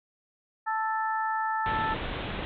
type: harmonic tone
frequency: 440 Hz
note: A4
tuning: in tune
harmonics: 2 / 3 / 4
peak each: -28 / -32 / -34 dBFS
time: 0.66-1.95 s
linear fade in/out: 20 ms
type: low-pass noise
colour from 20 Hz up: pink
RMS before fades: -34 dBFS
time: 1.66-2.45 s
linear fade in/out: 0 ms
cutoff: 3800 Hz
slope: 96 dB/octave
effects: none